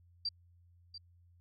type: tone with echo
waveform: sine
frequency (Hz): 4699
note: D8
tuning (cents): 0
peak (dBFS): -32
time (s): 0.25-0.29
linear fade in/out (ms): 5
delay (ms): 690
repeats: 1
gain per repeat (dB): -12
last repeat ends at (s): 0.98
effects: added 87 Hz sine -61 dBFS peak until 1.4 s